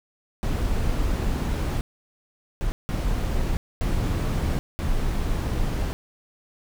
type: noise bursts at uneven times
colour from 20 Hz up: brown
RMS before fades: -24 dBFS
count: 5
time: 0.43-1.81 / 2.61-2.72 / 2.89-3.57 / 3.81-4.59 / 4.79-5.93 s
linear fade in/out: 0 ms
effects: none